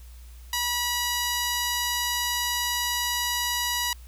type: tone with low-pass filter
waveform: 10% pulse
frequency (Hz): 970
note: B5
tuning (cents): -31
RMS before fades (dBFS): -27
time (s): 0.53-3.93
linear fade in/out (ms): 2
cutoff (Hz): 11000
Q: 3.9
effects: added 60 Hz sine -42 dBFS peak until 4.07 s + white hiss -56 dBFS RMS until 4.07 s